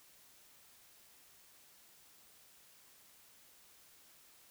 silence, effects white hiss -63 dBFS RMS until 4.5 s

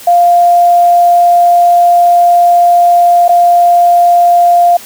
sine tone with dropouts, 698.5 Hz, F5, in tune, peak -3 dBFS, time 0.07-4.77 s, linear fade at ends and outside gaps 5 ms, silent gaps 3.281-3.291 s, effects white hiss -31 dBFS RMS until 4.85 s + high-pass 80 Hz 12 dB/octave

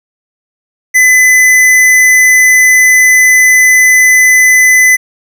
sine tone with hard clipping, 2013 Hz, B6, 33 cents sharp, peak -4 dBFS, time 0.94-4.97 s, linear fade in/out 20 ms, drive 16 dB, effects none

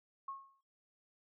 sine tone with exponential decay, 1089 Hz, C#6, 31 cents flat, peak -38 dBFS, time 0.28-0.61 s, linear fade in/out 5 ms, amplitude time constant 70 ms, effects noise-tail reverb RT60 0.5 s tail -26 dB re dry

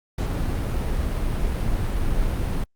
brown noise, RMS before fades -23 dBFS, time 0.18-2.64 s, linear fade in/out 5 ms, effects Opus 48 kbps

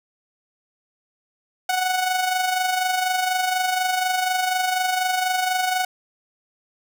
sawtooth tone with amplitude modulation, 740 Hz, F#5, in tune, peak -14 dBFS, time 1.69-5.85 s, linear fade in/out 5 ms, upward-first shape sine, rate 24.1 Hz, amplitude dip 50%, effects none

